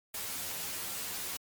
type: noise with comb filter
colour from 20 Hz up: white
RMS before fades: -38 dBFS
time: 0.14-1.37 s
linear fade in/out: 5 ms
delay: 11 ms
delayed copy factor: +0.95
effects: MP3 96 kbps